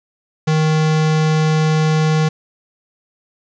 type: tone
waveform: square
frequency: 156.2 Hz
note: D#3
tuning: 7 cents sharp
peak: -13 dBFS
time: 0.47-2.29 s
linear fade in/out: 10 ms
effects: resampled to 16000 Hz + 7-bit